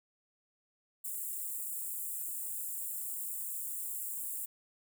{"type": "high-pass noise", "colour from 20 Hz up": "white", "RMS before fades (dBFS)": -39, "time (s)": [1.04, 4.46], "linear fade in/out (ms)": 10, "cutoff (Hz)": 7300, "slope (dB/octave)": 96, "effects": []}